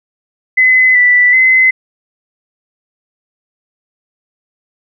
sine tone with pitch steps, 2028 / 1974 / 2045 Hz, B6 / B6 / C7, +45 / -1 / -40 cents, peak -5 dBFS, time 0.57-1.71 s, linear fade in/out 10 ms, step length 380 ms, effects none

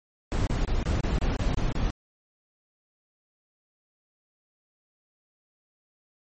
brown noise bursts, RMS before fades -25 dBFS, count 9, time 0.32-1.902 s, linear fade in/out 0 ms, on 150 ms, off 29 ms, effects MP3 32 kbps

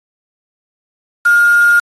sine tone with quantisation, 1416 Hz, F6, 23 cents sharp, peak -6 dBFS, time 1.25-1.8 s, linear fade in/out 10 ms, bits 4, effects AAC 32 kbps

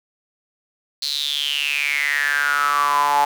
sawtooth tone with high-pass filter sweep, 144.3 Hz, D3, 30 cents flat, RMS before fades -20 dBFS, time 1.02-3.25 s, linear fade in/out 5 ms, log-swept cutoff 4300 to 830 Hz, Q 9.8, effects none

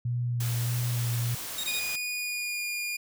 sine tone with vibrato, 120.1 Hz, B2, 48 cents flat, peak -26 dBFS, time 0.05-1.35 s, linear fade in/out 5 ms, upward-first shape sine, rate 1.6 Hz, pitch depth 21 cents each way
white noise, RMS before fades -37 dBFS, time 0.4-1.96 s, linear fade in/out 5 ms
sawtooth tone bursts, 3744 Hz, A#7, 7 cents sharp, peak -28 dBFS, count 3, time 1.58-1.792 s, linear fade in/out 2 ms, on 56 ms, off 22 ms
sawtooth tone with pitch glide, 2459 to 2425 Hz, D#7 to D#7, -21 to -45 cents, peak -27 dBFS, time 1.67-2.97 s, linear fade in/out 10 ms, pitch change -24 cents, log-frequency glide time 2.14-2.66 s
effects none

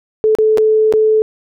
sine tone with dropouts, 434.7 Hz, A4, 21 cents flat, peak -8 dBFS, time 0.24-1.22 s, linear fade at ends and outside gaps 0 ms, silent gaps 0.351-0.386 / 0.574-0.582 / 0.925-0.937 s, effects none

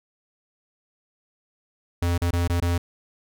square tone with dropouts, 86.6 Hz, F2, 14 cents flat, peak -21 dBFS, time 2.02-2.78 s, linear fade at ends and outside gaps 5 ms, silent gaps 2.179-2.217 / 2.309-2.331 / 2.477-2.497 / 2.602-2.621 s, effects none

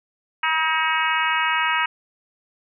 harmonic tone with a mistuned harmonic, 319 Hz, D#4, 43 cents sharp, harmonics 3 / 4 / 5 / 6 / 7 / 8 / 9, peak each -24 / -25 / -26 / -27 / -27 / -28 / -29 dBFS, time 0.43-1.86 s, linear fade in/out 5 ms, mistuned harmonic 6, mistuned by -24 cents, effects none

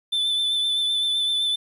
triangle tone with vibrato, 3520 Hz, A7, in tune, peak -19 dBFS, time 0.12-1.56 s, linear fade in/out 10 ms, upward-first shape sine, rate 7.8 Hz, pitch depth 23 cents each way, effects resampled to 32000 Hz + 9-bit

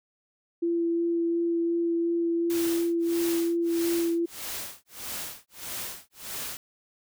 sine tone with vibrato, 338.1 Hz, E4, 44 cents sharp, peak -23 dBFS, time 0.62-4.26 s, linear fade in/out 10 ms, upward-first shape sine, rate 2.8 Hz, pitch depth 10 cents each way
white noise with tremolo, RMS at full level -34 dBFS, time 2.5-6.57 s, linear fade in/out 0 ms, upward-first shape sine, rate 1.6 Hz, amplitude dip 100%
effects none

